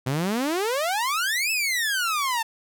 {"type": "exponential two-way sweep", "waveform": "sawtooth", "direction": "up then down", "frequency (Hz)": [123.47, 2656, 880], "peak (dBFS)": -19, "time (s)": [0.06, 2.43], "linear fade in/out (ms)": 10, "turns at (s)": 1.51, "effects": []}